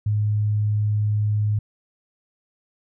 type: tone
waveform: sine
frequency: 105.3 Hz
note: G#2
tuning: 24 cents sharp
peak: -18 dBFS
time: 0.06-1.59 s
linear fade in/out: 5 ms
effects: none